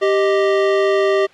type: tone pair together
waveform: square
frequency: 392 / 622.3 Hz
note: G4 / D#5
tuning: 0 / 0 cents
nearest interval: minor sixth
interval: 800 cents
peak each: -15 / -19 dBFS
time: 0.01-1.27 s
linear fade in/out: 20 ms
effects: white hiss -47 dBFS RMS until 1.33 s + low-pass 3000 Hz 12 dB/octave